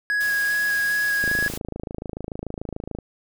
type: tone with vibrato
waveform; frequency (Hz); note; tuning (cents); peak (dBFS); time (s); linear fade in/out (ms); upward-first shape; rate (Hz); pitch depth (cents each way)
triangle; 1661.2; G#6; 0; -18; 0.1-1.48; 0; square; 2.5; 9
type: noise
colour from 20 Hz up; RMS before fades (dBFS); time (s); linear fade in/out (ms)
white; -35; 0.2-1.58; 10
type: click train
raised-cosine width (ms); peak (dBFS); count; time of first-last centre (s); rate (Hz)
2; -17; 48; 1.24-2.987; 26.9
effects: none